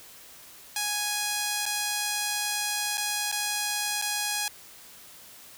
5% pulse tone with dropouts, 830.6 Hz, G#5, in tune, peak -15 dBFS, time 0.76-4.48 s, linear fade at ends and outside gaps 2 ms, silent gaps 1.656-1.662 / 2.973-2.978 / 3.316-3.324 / 4.016-4.022 s, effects white hiss -49 dBFS RMS until 5.57 s

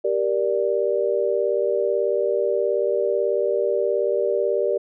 sine chord, G minor, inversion none, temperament just, 392 / 470.4 / 588 Hz, G4 / Bb4 / D5, 0 / +16 / +2 cents, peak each -23 dBFS, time 0.04-4.78 s, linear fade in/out 10 ms, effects none

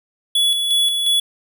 square tone with tremolo, 3400 Hz, G#7, 40 cents sharp, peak -14 dBFS, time 0.35-1.2 s, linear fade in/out 5 ms, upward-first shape square, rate 2.8 Hz, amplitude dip 40%, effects none

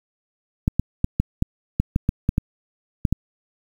clicks, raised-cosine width 5 ms, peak -5 dBFS, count 12, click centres 0.679 / 0.796 / 1.044 / 1.2 / 1.424 / 1.8 / 1.961 / 2.091 / 2.291 / 2.381 / 3.052 / 3.126 s, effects 7-bit

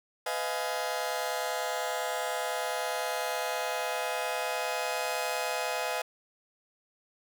sawtooth chord, F half-diminished seventh, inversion second, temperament just, 502.9 / 628.6 / 698.5 / 838.1 Hz, Cb5 / Eb5 / F5 / Ab5, +31 / +18 / 0 / +16 cents, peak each -32 dBFS, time 0.26-6.02 s, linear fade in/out 5 ms, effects none

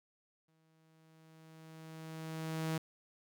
sawtooth tone with exponential growth, 160 Hz, D#3, 49 cents sharp, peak -29 dBFS, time 0.48-2.78 s, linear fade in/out 5 ms, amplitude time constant 500 ms, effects none

